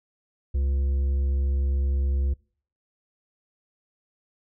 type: harmonic tone with a mistuned harmonic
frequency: 70.8 Hz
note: C#2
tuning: 37 cents sharp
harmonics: 1 / 3 / 5 / 7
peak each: -21 / -43 / -44 / -49 dBFS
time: 0.54-2.34 s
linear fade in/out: 10 ms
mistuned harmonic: 1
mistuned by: -81 cents
effects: noise-tail reverb RT60 0.5 s tail -25 dB re dry